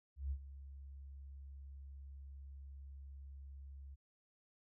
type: tone with ADSR envelope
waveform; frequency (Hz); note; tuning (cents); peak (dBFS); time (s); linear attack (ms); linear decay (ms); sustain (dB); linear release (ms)
sine; 68.7; C#2; -15; -35; 0.16-3.96; 150; 69; -14; 25
effects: none